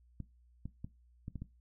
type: clicks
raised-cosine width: 5 ms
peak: -29 dBFS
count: 6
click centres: 0.203 / 0.656 / 0.845 / 1.281 / 1.357 / 1.42 s
effects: noise-tail reverb RT60 0.2 s tail -17 dB re dry + added 60 Hz sine -62 dBFS peak until 1.6 s